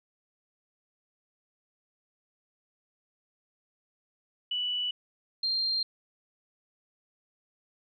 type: tone pair in turn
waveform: sine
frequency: 2960 / 4186 Hz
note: F#7 / C8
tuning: 0 / 0 cents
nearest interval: tritone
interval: 600 cents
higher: second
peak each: -28 / -26 dBFS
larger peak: second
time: 4.51-4.91 / 5.43-5.83 s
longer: neither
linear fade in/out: 5 ms
effects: none